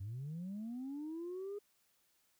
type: linear sweep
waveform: sine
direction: up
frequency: 91.9 to 415.3 Hz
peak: -39 dBFS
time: 0-1.59 s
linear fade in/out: 10 ms
effects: tanh soft clip ceiling -38 dBFS + white hiss -75 dBFS RMS until 2.39 s